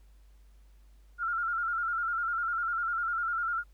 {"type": "tone with vibrato", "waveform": "sine", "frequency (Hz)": 1379, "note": "F6", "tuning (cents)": -22, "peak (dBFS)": -28, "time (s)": [1.18, 3.64], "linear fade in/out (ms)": 50, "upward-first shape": "square", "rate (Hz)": 10, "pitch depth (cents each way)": 53, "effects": ["added 50 Hz sine -54 dBFS peak until 3.73 s", "pink hiss -71 dBFS RMS until 3.73 s"]}